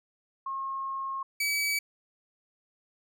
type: tone pair in turn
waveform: sine / sawtooth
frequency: 1079 / 2286 Hz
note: C#6 / D7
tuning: -47 / -47 cents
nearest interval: octave + minor second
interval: 1300 cents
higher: second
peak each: -31 / -23 dBFS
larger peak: second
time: 0.46-1.23 / 1.4-1.79 s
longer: first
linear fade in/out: 5 ms
effects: none